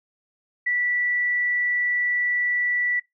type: tone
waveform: sine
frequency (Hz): 1960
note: B6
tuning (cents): -14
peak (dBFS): -20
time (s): 0.66-3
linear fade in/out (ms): 10
effects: noise-tail reverb RT60 0.2 s tail -23 dB re dry